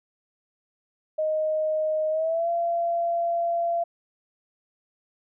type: tone with pitch glide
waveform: sine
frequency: 622.3 to 682.6 Hz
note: D#5 to F5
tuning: 0 to -40 cents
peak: -22 dBFS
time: 1.18-3.84 s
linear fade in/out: 10 ms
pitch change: +160 cents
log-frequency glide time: 2.1-2.49 s
effects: none